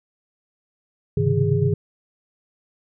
sine tone cluster, 102 / 130.7 / 139.1 / 158.9 / 410.7 Hz, G#2 / C3 / C#3 / D#3 / G#4, -31 / -1 / +6 / +37 / -19 cents, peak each -23 dBFS, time 1.17-1.74 s, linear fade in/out 5 ms, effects none

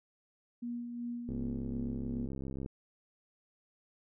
sine tone with tremolo, 239 Hz, A#3, 43 cents sharp, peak -35 dBFS, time 0.62-2.27 s, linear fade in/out 10 ms, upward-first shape sine, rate 2.7 Hz, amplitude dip 40%
click train, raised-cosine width 3 ms, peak -28 dBFS, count 93, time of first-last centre 1.29-2.661 s, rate 67.1 Hz
effects none

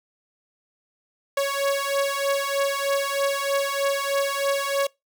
sawtooth beating tone pair, 554.4 / 557.6 Hz, C#5 / C#5, 0 / +10 cents, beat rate 3.2 Hz, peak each -21 dBFS, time 1.37-4.87 s, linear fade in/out 5 ms, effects noise-tail reverb RT60 0.2 s tail -24 dB re dry

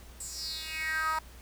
10% pulse tone with high-pass filter sweep, 316.4 Hz, D#4, 29 cents sharp, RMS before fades -34 dBFS, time 0.2-1.19 s, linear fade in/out 5 ms, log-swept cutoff 8100 to 1000 Hz, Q 5.6, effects added 60 Hz sine -49 dBFS peak until 1.41 s + pink hiss -54 dBFS RMS until 1.41 s

